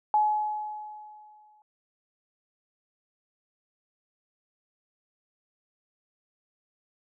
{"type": "tone with exponential decay", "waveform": "sine", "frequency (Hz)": 848, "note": "G#5", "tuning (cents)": 36, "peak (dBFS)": -18, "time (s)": [0.14, 1.62], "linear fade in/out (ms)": 1, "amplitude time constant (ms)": 320, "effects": []}